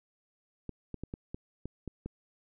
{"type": "clicks", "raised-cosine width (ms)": 3, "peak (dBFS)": -25, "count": 8, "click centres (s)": [0.693, 0.943, 1.036, 1.139, 1.345, 1.656, 1.877, 2.06], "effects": []}